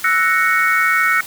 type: chord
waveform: sine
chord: F# dominant seventh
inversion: third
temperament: equal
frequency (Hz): 1318.5 / 1480 / 1864.7 / 2217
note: E6 / F#6 / A#6 / C#7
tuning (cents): 0 / 0 / 0 / 0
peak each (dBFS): -18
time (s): 0.04-1.21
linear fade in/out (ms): 5
effects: white hiss -33 dBFS RMS until 1.26 s